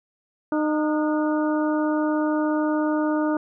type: harmonic tone with a mistuned harmonic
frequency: 305.6 Hz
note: D#4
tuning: 31 cents flat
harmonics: 1 / 2 / 3 / 4 / 5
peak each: -21 / -27 / -31 / -33 / -35 dBFS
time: 0.52-3.37 s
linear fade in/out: 2 ms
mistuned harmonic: 5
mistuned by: -83 cents
effects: none